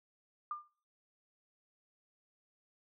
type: tone with exponential decay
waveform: sine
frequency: 1200 Hz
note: D6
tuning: 37 cents sharp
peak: -33 dBFS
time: 0.51-0.68 s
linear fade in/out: 2 ms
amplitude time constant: 36 ms
effects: noise-tail reverb RT60 0.4 s tail -18 dB re dry